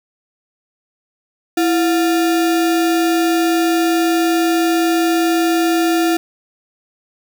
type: tone with sample-and-hold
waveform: sine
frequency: 332.3 Hz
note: E4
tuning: 14 cents sharp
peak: -12 dBFS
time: 1.57-6.17 s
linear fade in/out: 5 ms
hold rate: 1050 Hz
effects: none